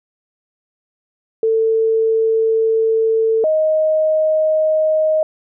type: tone pair in turn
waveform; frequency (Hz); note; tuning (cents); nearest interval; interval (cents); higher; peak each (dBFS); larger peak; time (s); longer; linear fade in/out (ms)
sine; 446.3 / 625; A4 / D#5; +25 / +8; tritone; 583; second; -12; neither; 1.43-3.44 / 3.44-5.23; first; 2
effects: none